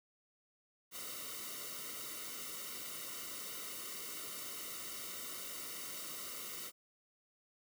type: noise with comb filter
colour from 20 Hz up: white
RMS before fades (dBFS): -45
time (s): 0.91-6.72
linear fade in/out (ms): 50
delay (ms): 1.2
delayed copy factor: -0.85
effects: none